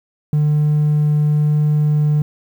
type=tone; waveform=triangle; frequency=149.9 Hz; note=D3; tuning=36 cents sharp; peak=-9 dBFS; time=0.33-2.22 s; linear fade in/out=2 ms; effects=tanh soft clip ceiling -7 dBFS + 8-bit